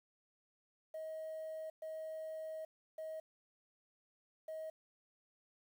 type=tone bursts at uneven times; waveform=sine; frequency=633 Hz; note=D#5; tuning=30 cents sharp; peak=-40 dBFS; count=4; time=0.94-1.7 / 1.82-2.65 / 2.98-3.2 / 4.48-4.7 s; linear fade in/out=5 ms; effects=tanh soft clip ceiling -40 dBFS + 11-bit